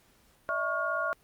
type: tone cluster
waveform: sine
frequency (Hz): 598 / 654 / 1109 / 1418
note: D5 / E5 / C#6 / F6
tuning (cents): +31 / -14 / 0 / +26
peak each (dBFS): -37 / -34 / -33 / -31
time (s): 0.49-1.13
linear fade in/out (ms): 0
effects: pink hiss -64 dBFS RMS until 1.23 s + Opus 48 kbps